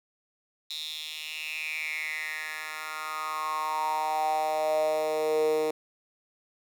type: tone with high-pass filter sweep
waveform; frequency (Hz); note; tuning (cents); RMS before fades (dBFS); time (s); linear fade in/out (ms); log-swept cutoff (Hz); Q
10% pulse; 155.3; D#3; -3; -30; 0.7-5.71; 5; 3800 to 410; 6.8
effects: none